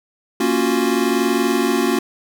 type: chord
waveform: square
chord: Gb major seventh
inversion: first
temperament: equal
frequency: 233.1 / 277.2 / 349.2 / 370 Hz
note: Bb3 / Db4 / F4 / Gb4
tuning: 0 / 0 / 0 / 0 cents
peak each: -22 dBFS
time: 0.4-1.99 s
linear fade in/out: 5 ms
effects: none